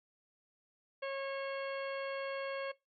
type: harmonic tone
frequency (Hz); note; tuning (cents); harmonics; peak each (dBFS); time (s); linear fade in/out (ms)
546; C#5; -26; 1 / 2 / 3 / 4 / 5 / 6 / 8; -37 / -46 / -47 / -48 / -50 / -54 / -57; 1.02-2.72; 10
effects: noise-tail reverb RT60 0.2 s tail -20 dB re dry